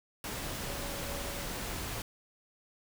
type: tone in noise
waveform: sine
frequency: 564 Hz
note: C#5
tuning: 30 cents sharp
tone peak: -45 dBFS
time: 0.67-1.45 s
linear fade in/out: 2 ms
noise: pink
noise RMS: -38 dBFS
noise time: 0.24-2.02 s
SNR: -10 dB
effects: none